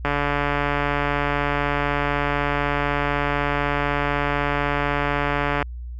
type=click train; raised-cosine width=0.5 ms; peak=-7 dBFS; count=804; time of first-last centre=0.05-5.626 s; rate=144 Hz; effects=added 60 Hz sine -30 dBFS peak until 5.99 s